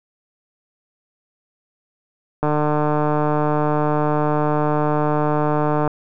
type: click train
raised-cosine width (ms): 1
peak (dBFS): -6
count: 518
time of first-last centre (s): 2.43-5.877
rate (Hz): 150
effects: none